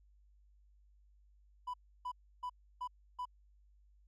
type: tone bursts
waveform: triangle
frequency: 993 Hz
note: B5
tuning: 9 cents sharp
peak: -35 dBFS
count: 5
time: 1.67-3.255 s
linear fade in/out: 10 ms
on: 69 ms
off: 310 ms
effects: tanh soft clip ceiling -31 dBFS + added 50 Hz sine -63 dBFS peak until 4.07 s